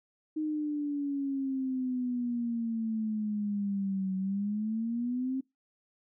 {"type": "exponential two-way sweep", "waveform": "sine", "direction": "down then up", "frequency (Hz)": [311.1, 188, 267.3], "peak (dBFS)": -29, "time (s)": [0.36, 5.41], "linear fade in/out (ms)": 10, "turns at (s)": 4.16, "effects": ["noise-tail reverb RT60 0.2 s tail -23 dB re dry"]}